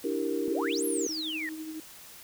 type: chord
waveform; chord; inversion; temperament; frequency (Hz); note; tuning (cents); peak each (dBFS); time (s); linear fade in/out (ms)
sine; E half-diminished seventh; third; equal; 293.7 / 329.6 / 392 / 466.2; D4 / E4 / G4 / Bb4; 0 / 0 / 0 / 0; -33; 0.04-1.07; 5
type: exponential two-way sweep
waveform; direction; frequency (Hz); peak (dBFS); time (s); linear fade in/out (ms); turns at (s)
sine; up then down; 246.9 to 11700 to 1801; -32; 0.48-1.49; 0; 0.85
type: tone with tremolo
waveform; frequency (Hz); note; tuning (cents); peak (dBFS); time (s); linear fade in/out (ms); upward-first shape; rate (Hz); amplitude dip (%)
sine; 314.4; D#4; +18; -34; 1.09-1.8; 2; triangle; 12; 50
effects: white hiss -49 dBFS RMS until 2.23 s